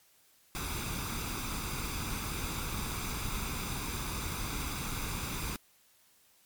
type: noise with comb filter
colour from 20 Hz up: pink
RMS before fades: -36 dBFS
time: 0.55-5.56 s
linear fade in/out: 0 ms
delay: 0.82 ms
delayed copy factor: +0.6
effects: white hiss -65 dBFS RMS until 6.45 s + MP3 96 kbps